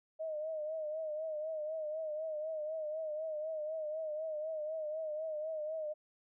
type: tone with vibrato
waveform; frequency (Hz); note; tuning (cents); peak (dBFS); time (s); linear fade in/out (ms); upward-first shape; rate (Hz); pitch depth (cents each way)
sine; 622.3; D#5; 0; -36; 0.19-5.94; 20; triangle; 4; 73
effects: none